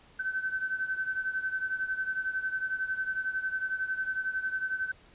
sine beating tone pair, 1528 / 1539 Hz, G6 / G6, -45 / -32 cents, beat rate 11 Hz, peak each -31 / -35 dBFS, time 0.19-4.92 s, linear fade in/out 10 ms, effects pink hiss -58 dBFS RMS until 5.14 s + resampled to 8000 Hz

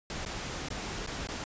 pink noise with dropouts, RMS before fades -37 dBFS, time 0.1-1.44 s, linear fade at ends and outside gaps 1 ms, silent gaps 0.251-0.261 / 0.686-0.703 / 1.064-1.073 / 1.272-1.287 s, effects resampled to 16000 Hz

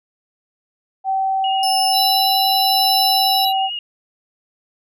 sine tone, 770 Hz, G5, 31 cents flat, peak -16 dBFS, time 1.04-3.7 s, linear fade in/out 50 ms
sine tone with vibrato, 2869 Hz, F7, 46 cents sharp, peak -23 dBFS, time 1.44-3.79 s, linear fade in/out 2 ms, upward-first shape sine, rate 11 Hz, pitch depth 19 cents each way
40% pulse tone with tremolo, 5274 Hz, E8, in tune, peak -17 dBFS, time 1.63-3.45 s, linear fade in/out 2 ms, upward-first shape sine, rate 0.93 Hz, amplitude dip 45%
square tone with pitch glide, 3975 to 3929 Hz, B7 to B7, +10 to -10 cents, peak -19 dBFS, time 1.92-3.53 s, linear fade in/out 50 ms, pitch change -20 cents, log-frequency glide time 3.12-3.4 s
effects none

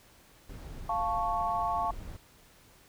brown noise, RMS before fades -42 dBFS, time 0.49-2.17 s, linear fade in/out 5 ms
sine chord, F augmented, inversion none, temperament equal, 698.5 / 880 / 1108.7 Hz, F5 / A5 / C#6, 0 / 0 / 0 cents, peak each -32 dBFS, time 0.89-1.91 s, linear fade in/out 5 ms
effects pink hiss -59 dBFS RMS until 2.88 s

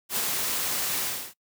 white noise with ADSR envelope, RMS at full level -26 dBFS, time 0.09-1.34 s, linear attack 76 ms, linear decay 48 ms, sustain -2 dB, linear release 310 ms, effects noise-tail reverb RT60 0.1 s tail -22 dB re dry + high-pass 100 Hz 12 dB/octave

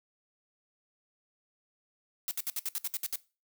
blue noise bursts, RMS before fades -33 dBFS, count 10, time 2.28-3.157 s, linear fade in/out 0 ms, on 31 ms, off 63 ms, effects noise-tail reverb RT60 0.3 s tail -19 dB re dry

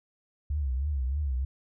sine tone with vibrato, 68.7 Hz, C#2, 15 cents flat, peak -26 dBFS, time 0.5-1.45 s, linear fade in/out 5 ms, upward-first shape triangle, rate 3.2 Hz, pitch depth 190 cents each way, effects none

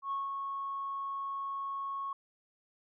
sine tone with ADSR envelope, 1100 Hz, C#6, 14 cents flat, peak -30 dBFS, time 0.02-2.13 s, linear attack 94 ms, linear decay 170 ms, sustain -4 dB, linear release 3 ms, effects tanh soft clip ceiling -28 dBFS

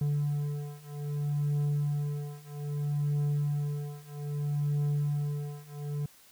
triangle beating tone pair, 145.4 / 146.02 Hz, D3 / D3, -17 / -10 cents, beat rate 0.62 Hz, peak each -30 / -29 dBFS, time 0.01-6.06 s, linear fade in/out 5 ms, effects white hiss -58 dBFS RMS until 6.31 s

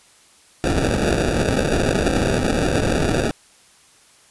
white noise with sample-and-hold, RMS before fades -19 dBFS, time 0.64-3.31 s, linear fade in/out 0 ms, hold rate 1050 Hz, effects white hiss -52 dBFS RMS until 4.3 s + resampled to 24000 Hz

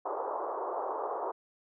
white band-pass noise, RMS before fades -35 dBFS, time 0.05-1.32 s, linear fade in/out 10 ms, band 370 to 1100 Hz, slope 48 dB/octave, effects none

